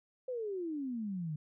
sine exponential sweep, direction down, 523.3 to 146.83 Hz, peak -35 dBFS, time 0.28-1.36 s, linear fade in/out 5 ms, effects none

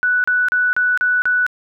sine tone bursts, 1482 Hz, F#6, 2 cents sharp, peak -13 dBFS, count 6, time 0.03-1.465 s, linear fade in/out 0 ms, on 210 ms, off 35 ms, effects none

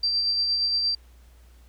sine tone with tremolo, 4699 Hz, D8, in tune, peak -20 dBFS, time 0.03-0.95 s, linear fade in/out 5 ms, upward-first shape sine, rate 8.6 Hz, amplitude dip 30%, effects added 60 Hz sine -49 dBFS peak until 1.68 s + pink hiss -61 dBFS RMS until 1.68 s

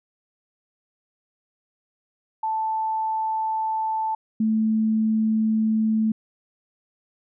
sine tone pair in turn, 880 / 219.3 Hz, A5 / A3, 0 / -6 cents, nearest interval 2 octaves, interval 2406 cents, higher first, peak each -22 / -18 dBFS, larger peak second, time 2.43-4.15 / 4.4-6.12 s, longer neither, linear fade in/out 5 ms, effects none

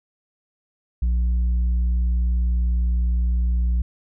triangle tone with tanh clipping, 59.8 Hz, A#1, 45 cents sharp, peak -18 dBFS, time 1.02-3.82 s, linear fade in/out 5 ms, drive 8 dB, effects none

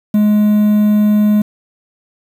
triangle tone with quantisation, 210 Hz, G#3, 19 cents sharp, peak -6 dBFS, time 0.14-1.42 s, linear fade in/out 5 ms, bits 6, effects none

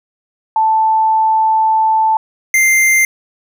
sine / square tone pair in turn, 880 / 2093 Hz, A5 / C7, 0 / 0 cents, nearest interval octave + minor third, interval 1500 cents, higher second, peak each -9 dBFS, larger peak neither, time 0.56-2.17 / 2.54-3.05 s, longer first, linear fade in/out 2 ms, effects none

